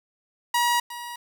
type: tone with echo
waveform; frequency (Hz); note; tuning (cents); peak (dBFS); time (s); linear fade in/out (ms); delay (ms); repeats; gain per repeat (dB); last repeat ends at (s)
sawtooth; 958; A#5; +47; -16; 0.54-0.8; 5; 360; 1; -14; 1.16
effects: 8-bit